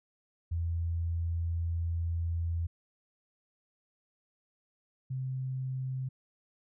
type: tone pair in turn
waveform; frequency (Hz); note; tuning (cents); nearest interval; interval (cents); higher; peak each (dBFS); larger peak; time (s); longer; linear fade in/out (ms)
sine; 84 / 130.52; E2 / C3; +33 / -4; minor sixth; 763; second; -29 / -32; first; 0.51-2.67 / 5.1-6.09; first; 10
effects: none